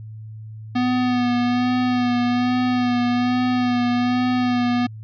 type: tone with vibrato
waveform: square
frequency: 246.9 Hz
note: B3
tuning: in tune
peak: -18 dBFS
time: 0.75-4.87 s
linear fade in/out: 10 ms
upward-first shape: sine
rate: 1.2 Hz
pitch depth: 27 cents each way
effects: added 109 Hz sine -33 dBFS peak until 5.03 s + resampled to 11025 Hz